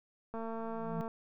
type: click train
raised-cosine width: 1 ms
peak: -28 dBFS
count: 168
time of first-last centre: 0.34-1.079 s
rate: 226 Hz
type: tone with exponential growth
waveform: sine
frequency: 167.3 Hz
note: E3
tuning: 26 cents sharp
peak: -33 dBFS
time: 0.5-1.01 s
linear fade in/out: 0 ms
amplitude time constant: 110 ms
effects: none